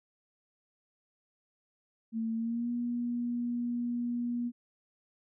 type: tone with pitch glide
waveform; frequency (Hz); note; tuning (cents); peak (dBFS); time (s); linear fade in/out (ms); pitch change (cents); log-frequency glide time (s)
sine; 225.4 to 240.2; A3 to B3; +42 to -48; -30; 2.12-4.52; 50; +110; 2.35-2.7
effects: none